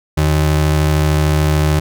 square ring-modulated tone, 116.54 Hz, A#2, in tune, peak -9 dBFS, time 0.17-1.8 s, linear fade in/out 10 ms, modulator 36.7 Hz, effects none

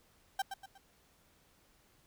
35% pulse tone with echo, 782 Hz, G5, 4 cents flat, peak -29 dBFS, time 0.39-0.42 s, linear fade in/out 5 ms, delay 120 ms, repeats 3, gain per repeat -8 dB, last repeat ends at 0.78 s, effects pink hiss -68 dBFS RMS until 2.06 s

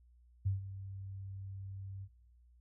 sine tone with ADSR envelope, 97.1 Hz, G2, 16 cents flat, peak -28 dBFS, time 0.45-2.09 s, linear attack 15 ms, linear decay 140 ms, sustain -14 dB, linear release 60 ms, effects noise-tail reverb RT60 0.8 s tail -26 dB re dry + added 60 Hz sine -61 dBFS peak until 2.6 s

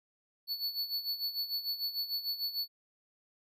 square tone with tremolo, 4440 Hz, C#8, 2 cents sharp, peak -31 dBFS, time 0.47-2.68 s, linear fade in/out 50 ms, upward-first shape sine, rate 6.7 Hz, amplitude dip 75%, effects none

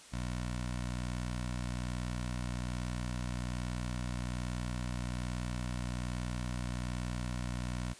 15% pulse tone with notch filter, 61.2 Hz, B1, 15 cents flat, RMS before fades -37 dBFS, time 0.12-7.94 s, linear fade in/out 20 ms, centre 440 Hz, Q 1.1, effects white hiss -54 dBFS RMS until 7.99 s + resampled to 22050 Hz

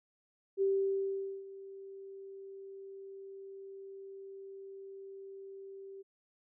sine tone with ADSR envelope, 390.1 Hz, G4, 8 cents flat, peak -26 dBFS, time 0.57-6.03 s, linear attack 46 ms, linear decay 820 ms, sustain -19 dB, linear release 21 ms, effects none

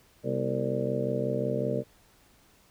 harmonic tone with a mistuned harmonic, 65.41 Hz, C2, in tune, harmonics 2 / 3 / 4 / 5 / 6 / 7 / 8 / 9, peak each -33 / -36 / -35 / -38 / -38 / -32 / -37 / -33 dBFS, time 0.23-1.84 s, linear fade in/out 50 ms, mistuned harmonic 4, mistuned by -130 cents, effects pink hiss -61 dBFS RMS until 2.7 s

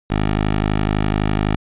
10% pulse tone, 51.91 Hz, G#1, in tune, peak -8 dBFS, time 0.1-1.56 s, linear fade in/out 5 ms, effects resampled to 8000 Hz

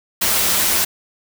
white noise with comb filter, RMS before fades -17 dBFS, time 0.21-0.85 s, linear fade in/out 10 ms, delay 7 ms, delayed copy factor -0.5, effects none

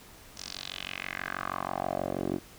10% pulse tone with band-pass filter sweep, 46.25 Hz, F#1, in tune, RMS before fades -35 dBFS, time 0.35-2.4 s, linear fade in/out 50 ms, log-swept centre 5900 to 340 Hz, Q 3.1, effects pink hiss -52 dBFS RMS until 2.58 s

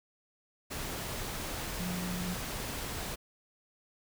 sine tone in noise, 179.3 Hz, F3, 46 cents sharp, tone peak -35 dBFS, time 1.79-2.35 s, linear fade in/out 20 ms, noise pink, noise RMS -38 dBFS, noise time 0.7-3.16 s, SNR 0 dB, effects none

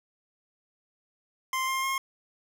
25% pulse tone with pitch steps, 1046.5 / 1059.3 / 1072.2 Hz, C6 / C6 / C6, 0 / +21 / +42 cents, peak -23 dBFS, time 1.53-1.98 s, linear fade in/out 2 ms, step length 150 ms, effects none

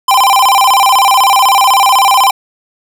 square tone with vibrato, 900 Hz, A5, 39 cents sharp, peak -6 dBFS, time 0.08-2.31 s, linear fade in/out 5 ms, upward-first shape square, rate 16 Hz, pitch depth 230 cents each way, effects none

